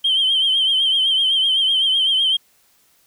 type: tone with vibrato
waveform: sine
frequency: 3136 Hz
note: G7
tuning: in tune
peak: -13 dBFS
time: 0.04-2.37 s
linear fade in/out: 10 ms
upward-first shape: triangle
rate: 7.9 Hz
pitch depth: 72 cents each way
effects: tanh soft clip ceiling -10 dBFS + white hiss -58 dBFS RMS until 3.06 s